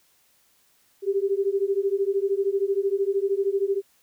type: beating tone pair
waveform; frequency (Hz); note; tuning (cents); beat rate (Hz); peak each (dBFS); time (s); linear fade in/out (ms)
sine; 388.2 / 401.2; G4 / G4; -17 / +40; 13; -24; 1.02-3.82; 50
effects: white hiss -63 dBFS RMS until 4.02 s